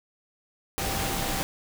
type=tone in noise; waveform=sine; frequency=784 Hz; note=G5; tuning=in tune; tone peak=-36 dBFS; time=0.78-1.43 s; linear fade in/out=0 ms; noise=pink; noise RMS=-29 dBFS; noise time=0.78-1.43 s; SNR=-10 dB; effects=none